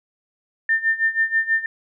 sine tone with tremolo, 1800 Hz, A6, 39 cents sharp, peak -14 dBFS, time 0.69-1.66 s, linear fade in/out 2 ms, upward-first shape sine, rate 6.2 Hz, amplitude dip 85%, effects none

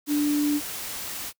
sine tone in noise, 293.7 Hz, D4, in tune, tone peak -20 dBFS, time 0.07-0.61 s, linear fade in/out 50 ms, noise white, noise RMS -34 dBFS, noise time 0.06-1.33 s, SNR +11 dB, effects noise-tail reverb RT60 0.1 s tail -24 dB re dry

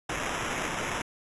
blue noise with sample-and-hold, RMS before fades -32 dBFS, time 0.09-1.02 s, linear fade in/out 5 ms, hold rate 4410 Hz, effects resampled to 24000 Hz

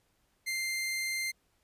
sawtooth tone, 2093 Hz, C7, in tune, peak -28 dBFS, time 0.46-1.32 s, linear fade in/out 20 ms, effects pink hiss -73 dBFS RMS until 1.63 s + resampled to 32000 Hz

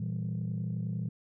sine chord, E diminished, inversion second, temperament equal, 116.54 / 164.81 / 196 Hz, Bb2 / E3 / G3, 0 / 0 / 0 cents, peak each -33 / -34 / -37 dBFS, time 0-1.09 s, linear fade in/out 5 ms, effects tanh soft clip ceiling -26 dBFS

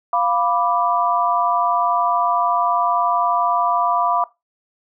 sine chord, B diminished, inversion second, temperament equal, 698.5 / 987.8 / 1174.7 Hz, F5 / B5 / D6, 0 / 0 / 0 cents, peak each -20 dBFS, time 0.13-4.24 s, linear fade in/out 2 ms, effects noise-tail reverb RT60 0.2 s tail -18 dB re dry

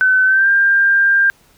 sine tone with pitch glide, 1518 to 1594.4 Hz, F#6 to G6, +44 to +29 cents, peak -9 dBFS, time 0.01-1.3 s, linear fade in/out 0 ms, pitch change +85 cents, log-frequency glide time 0.25-0.49 s, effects pink hiss -52 dBFS RMS until 1.57 s

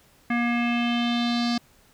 square tone with low-pass filter sweep, 238 Hz, A#3, 36 cents sharp, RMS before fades -24 dBFS, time 0.3-1.58 s, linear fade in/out 5 ms, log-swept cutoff 2000 to 4800 Hz, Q 4.3, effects pink hiss -58 dBFS RMS until 1.93 s

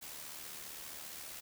white noise with amplitude modulation, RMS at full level -45 dBFS, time 0.01-1.41 s, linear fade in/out 20 ms, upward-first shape sine, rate 75.1 Hz, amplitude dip 45%, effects none

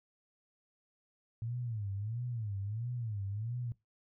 sine tone with vibrato, 110 Hz, A2, in tune, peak -35 dBFS, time 1.42-3.72 s, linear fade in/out 0 ms, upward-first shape sine, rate 1.5 Hz, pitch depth 200 cents each way, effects noise-tail reverb RT60 0.2 s tail -20 dB re dry

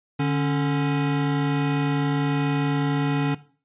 square tone pair together, 146.83 / 277.2 Hz, D3 / C#4, 0 / 0 cents, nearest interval major seventh, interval 1100 cents, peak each -23 / -25 dBFS, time 0.19-3.35 s, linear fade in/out 10 ms, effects noise-tail reverb RT60 0.4 s tail -17 dB re dry + resampled to 8000 Hz

